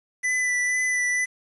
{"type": "tone with vibrato", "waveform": "square", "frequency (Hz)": 1991, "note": "B6", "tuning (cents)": 14, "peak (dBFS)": -22, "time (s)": [0.23, 1.26], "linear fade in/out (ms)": 20, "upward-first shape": "sine", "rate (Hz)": 2.1, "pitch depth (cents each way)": 16, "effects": ["resampled to 24000 Hz", "8-bit"]}